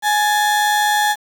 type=tone pair together; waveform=35% pulse; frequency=838 / 1775.7 Hz; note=G#5 / A6; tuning=+15 / +15 cents; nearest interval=octave + minor second; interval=1300 cents; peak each=-13 / -19 dBFS; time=0.02-1.16 s; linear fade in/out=50 ms; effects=7-bit